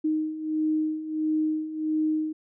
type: beating tone pair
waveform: sine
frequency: 309.8 / 311.3 Hz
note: D#4 / D#4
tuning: -7 / +1 cents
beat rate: 1.5 Hz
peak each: -30 / -25 dBFS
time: 0.04-2.33 s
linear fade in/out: 10 ms
effects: none